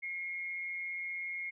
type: tone with amplitude modulation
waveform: sine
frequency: 2154 Hz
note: C7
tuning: 50 cents sharp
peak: -34 dBFS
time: 0.02-1.51 s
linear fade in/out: 20 ms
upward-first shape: sine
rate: 175 Hz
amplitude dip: 45%
effects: none